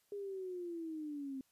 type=linear sweep; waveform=sine; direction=down; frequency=410 to 261.6 Hz; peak=-40 dBFS; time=0.12-1.41 s; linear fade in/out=2 ms; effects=white hiss -75 dBFS RMS until 1.51 s + resampled to 32000 Hz